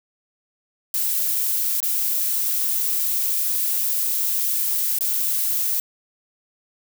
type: noise with dropouts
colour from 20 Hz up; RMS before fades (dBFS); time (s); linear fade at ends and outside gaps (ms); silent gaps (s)
violet; -22; 0.94-5.8; 1; 1.803-1.828 / 4.987-5.008
effects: none